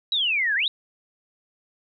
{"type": "exponential two-way sweep", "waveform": "sine", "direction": "down then up", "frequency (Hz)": [3958, 1568, 3958], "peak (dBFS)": -20, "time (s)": [0.12, 0.68], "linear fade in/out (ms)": 2, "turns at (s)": 0.55, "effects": []}